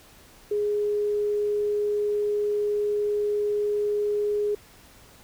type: tone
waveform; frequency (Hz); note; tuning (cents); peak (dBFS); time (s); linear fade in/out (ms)
sine; 415.3; G#4; 0; -22; 0.51-4.55; 5
effects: pink hiss -52 dBFS RMS until 5.23 s